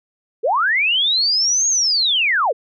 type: linear two-way sweep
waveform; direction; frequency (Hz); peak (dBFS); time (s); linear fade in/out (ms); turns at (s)
sine; up then down; 392 to 6645 to 392; -14; 0.43-2.53; 20; 1.68
effects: none